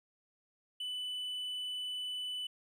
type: tone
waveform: triangle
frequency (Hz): 2990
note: F#7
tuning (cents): +17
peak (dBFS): -35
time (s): 0.8-2.47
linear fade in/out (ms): 5
effects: none